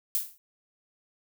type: noise with exponential decay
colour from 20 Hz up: violet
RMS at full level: -24 dBFS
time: 0.15-0.38 s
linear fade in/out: 0 ms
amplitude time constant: 50 ms
effects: none